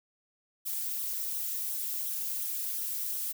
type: noise with flanger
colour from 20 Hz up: violet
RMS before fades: -34 dBFS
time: 0.65-3.33 s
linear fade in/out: 20 ms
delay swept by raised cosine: 0.41 to 4.01 ms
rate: 2.8 Hz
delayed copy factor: -0.8
effects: none